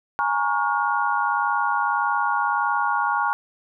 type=chord; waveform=sine; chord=Bb minor seventh; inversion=third; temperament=equal with one note detuned; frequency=830.6 / 932.3 / 1108.7 / 1424.6 Hz; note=Ab5 / Bb5 / Db6 / F6; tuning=0 / 0 / 0 / +34 cents; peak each=-25 dBFS; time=0.19-3.33 s; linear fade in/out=0 ms; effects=none